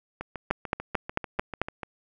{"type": "two click trains", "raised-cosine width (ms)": 0.5, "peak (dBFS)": [-19, -9], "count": [12, 6], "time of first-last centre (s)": [[0.21, 1.832], [0.51, 1.616]], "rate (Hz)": [6.78, 4.52], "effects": []}